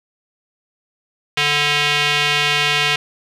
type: tone with band-pass filter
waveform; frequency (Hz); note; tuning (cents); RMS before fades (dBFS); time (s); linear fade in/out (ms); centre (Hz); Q
square; 146.7; D3; -2; -17; 1.37-2.96; 5; 2800; 2.1
effects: none